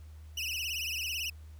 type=tone with vibrato; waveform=30% pulse; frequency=2746 Hz; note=F7; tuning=30 cents flat; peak=-30 dBFS; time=0.37-1.3 s; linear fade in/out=5 ms; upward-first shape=triangle; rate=18 Hz; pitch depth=180 cents each way; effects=added 77 Hz sine -46 dBFS peak until 1.59 s + pink hiss -65 dBFS RMS until 1.59 s